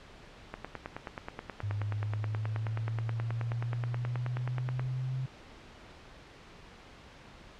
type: click train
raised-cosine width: 0.5 ms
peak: -22 dBFS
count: 41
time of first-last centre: 0.54-4.795 s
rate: 9.4 Hz
type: linear sweep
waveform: sine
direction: up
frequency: 101.7 to 130.81 Hz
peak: -31 dBFS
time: 1.63-5.26 s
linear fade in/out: 5 ms
effects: pink hiss -52 dBFS RMS until 7.59 s + low-pass 4000 Hz 12 dB/octave